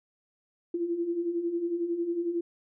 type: beating tone pair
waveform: sine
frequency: 333.3 / 344.3 Hz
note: E4 / F4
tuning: +19 / -25 cents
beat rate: 11 Hz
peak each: -35 / -28 dBFS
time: 0.74-2.41 s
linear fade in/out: 5 ms
effects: none